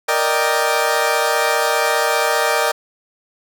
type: chord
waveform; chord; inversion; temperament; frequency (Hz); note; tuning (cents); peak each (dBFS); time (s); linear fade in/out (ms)
20% pulse; Eb major seventh; second; equal; 466.2 / 587.3 / 622.3 / 784; Bb4 / D5 / Eb5 / G5; 0 / 0 / 0 / 0; -16; 0.08-2.72; 10
effects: none